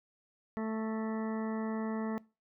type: harmonic tone with a mistuned harmonic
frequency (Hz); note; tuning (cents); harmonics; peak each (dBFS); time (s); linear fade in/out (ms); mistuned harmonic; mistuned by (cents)
220.4; A3; +3; 1 / 2 / 3 / 4 / 5 / 6 / 8 / 9; -34 / -40 / -44 / -46 / -48 / -50 / -52 / -53; 0.57-2.18; 0; 9; -25
effects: noise-tail reverb RT60 0.3 s tail -22 dB re dry